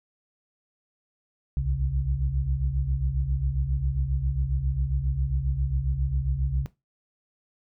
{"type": "tone cluster", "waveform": "sine", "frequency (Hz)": [61.4, 68.8, 134.8], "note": ["B1", "C#2", "C#3"], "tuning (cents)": [-9, -12, -48], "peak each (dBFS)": -28, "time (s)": [1.57, 6.66], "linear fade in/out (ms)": 0, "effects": ["noise-tail reverb RT60 0.2 s tail -17 dB re dry"]}